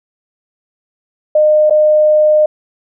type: tone with dropouts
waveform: sine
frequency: 610 Hz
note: D#5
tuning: 34 cents flat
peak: -6 dBFS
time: 1.35-2.46 s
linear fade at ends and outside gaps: 5 ms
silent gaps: 1.698-1.706 s
effects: none